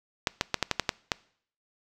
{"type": "clicks", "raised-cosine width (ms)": 0.2, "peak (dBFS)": -6, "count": 8, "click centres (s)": [0.272, 0.411, 0.543, 0.627, 0.713, 0.797, 0.892, 1.118], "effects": ["noise-tail reverb RT60 0.6 s tail -23 dB re dry"]}